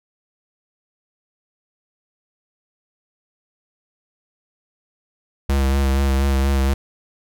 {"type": "tone with vibrato", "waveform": "square", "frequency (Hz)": 68, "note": "C#2", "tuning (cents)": -33, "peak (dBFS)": -16, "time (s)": [5.49, 6.74], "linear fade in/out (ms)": 5, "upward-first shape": "sine", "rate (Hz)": 4.2, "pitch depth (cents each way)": 33, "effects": []}